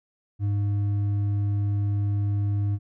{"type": "tone with hard clipping", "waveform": "sine", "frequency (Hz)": 101.6, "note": "G#2", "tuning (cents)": -38, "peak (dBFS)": -23, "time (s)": [0.39, 2.79], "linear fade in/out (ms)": 50, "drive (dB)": 4, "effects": []}